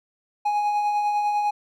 triangle tone with tremolo, 830.6 Hz, G#5, in tune, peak -17 dBFS, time 0.45-1.51 s, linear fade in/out 10 ms, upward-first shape sine, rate 10 Hz, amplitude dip 30%, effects none

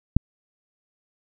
click, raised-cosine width 5 ms, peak -3 dBFS, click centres 0.166 s, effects none

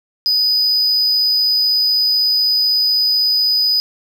triangle tone, 4978 Hz, D#8, in tune, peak -11 dBFS, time 0.26-3.8 s, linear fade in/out 0 ms, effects none

